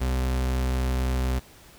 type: tone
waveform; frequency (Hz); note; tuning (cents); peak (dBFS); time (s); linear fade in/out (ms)
40% pulse; 63.9; C2; -40; -22; 0-1.4; 20
effects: pink hiss -51 dBFS RMS until 1.78 s

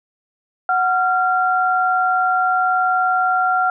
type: tone pair together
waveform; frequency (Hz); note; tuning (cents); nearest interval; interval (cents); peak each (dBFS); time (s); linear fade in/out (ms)
sine; 740 / 1380.9; F#5 / F6; 0 / -20; major seventh; 1080; -17; 0.69-3.7; 2
effects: none

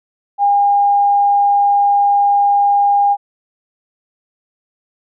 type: tone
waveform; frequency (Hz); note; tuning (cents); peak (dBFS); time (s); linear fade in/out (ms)
sine; 809; G#5; -46; -9; 0.38-3.17; 50
effects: none

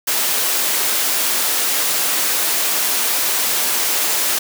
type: high-pass noise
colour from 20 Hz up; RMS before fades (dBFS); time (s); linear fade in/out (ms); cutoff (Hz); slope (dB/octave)
white; -18; 0.07-4.39; 10; 290; 12
effects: none

